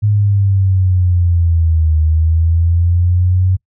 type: exponential two-way sweep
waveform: sine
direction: down then up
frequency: 105.5 to 77.78 to 93.6 Hz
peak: -9 dBFS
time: 0.02-3.57 s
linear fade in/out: 20 ms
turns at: 1.98 s
effects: noise-tail reverb RT60 0.1 s tail -23 dB re dry